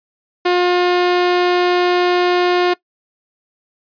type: tone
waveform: sawtooth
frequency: 356.7 Hz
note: F4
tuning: 37 cents sharp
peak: -8 dBFS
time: 0.45-2.74 s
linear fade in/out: 10 ms
effects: noise-tail reverb RT60 0.1 s tail -21 dB re dry + resampled to 11025 Hz